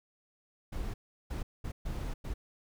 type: noise bursts at uneven times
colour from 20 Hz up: brown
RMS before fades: -36 dBFS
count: 5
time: 0.72-0.94 / 1.3-1.43 / 1.64-1.72 / 1.85-2.14 / 2.24-2.34 s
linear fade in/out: 10 ms
effects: none